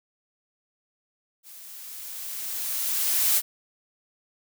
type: noise with level ramp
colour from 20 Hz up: blue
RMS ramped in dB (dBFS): -46 to -20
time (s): 1.43-3.42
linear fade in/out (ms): 50
effects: none